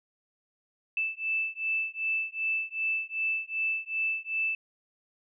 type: beating tone pair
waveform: sine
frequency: 2637 / 2639.6 Hz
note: E7 / E7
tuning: 0 / +2 cents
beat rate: 2.6 Hz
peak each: -31 dBFS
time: 0.97-4.55 s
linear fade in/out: 2 ms
effects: none